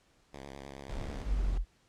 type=tone with vibrato; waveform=5% pulse; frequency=68.8 Hz; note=C#2; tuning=12 cents flat; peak=-33 dBFS; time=0.33-1.23 s; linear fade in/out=5 ms; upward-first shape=sine; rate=9.2 Hz; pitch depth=71 cents each way
type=noise; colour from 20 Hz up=brown; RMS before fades=-39 dBFS; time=0.89-1.58 s; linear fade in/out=5 ms
type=exponential sweep; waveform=sine; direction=down; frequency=50.6 to 41.07 Hz; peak=-27 dBFS; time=1.25-1.65 s; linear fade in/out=50 ms
effects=pink hiss -68 dBFS RMS until 1.88 s + low-pass 8000 Hz 12 dB/octave